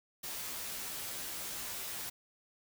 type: noise with comb filter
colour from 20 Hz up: white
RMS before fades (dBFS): -41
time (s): 0.23-2.1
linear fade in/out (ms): 10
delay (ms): 14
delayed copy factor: -0.75
effects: none